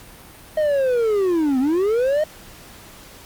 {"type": "linear two-way sweep", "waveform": "triangle", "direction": "down then up", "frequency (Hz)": [628, 250, 628], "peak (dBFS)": -14, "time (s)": [0.57, 2.24], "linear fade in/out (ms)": 5, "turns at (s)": 1.59, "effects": ["pink hiss -43 dBFS RMS until 3.25 s", "Opus 48 kbps"]}